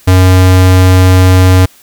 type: tone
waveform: square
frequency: 92.5 Hz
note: F#2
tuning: in tune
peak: -3 dBFS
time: 0.07-1.66 s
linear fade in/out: 10 ms
effects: white hiss -42 dBFS RMS until 1.82 s